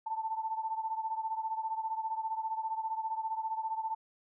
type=beating tone pair; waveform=sine; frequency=883 / 898 Hz; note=A5 / A5; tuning=+6 / +35 cents; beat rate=15 Hz; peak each=-34 / -38 dBFS; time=0.06-3.95 s; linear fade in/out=10 ms; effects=none